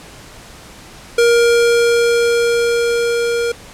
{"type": "tone with level ramp", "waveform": "square", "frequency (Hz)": 470.7, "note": "A#4", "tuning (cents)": 17, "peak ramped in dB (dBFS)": [-9, -16], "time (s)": [1.18, 3.52], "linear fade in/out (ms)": 5, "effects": ["pink hiss -38 dBFS RMS until 3.73 s", "low-pass 10000 Hz 12 dB/octave"]}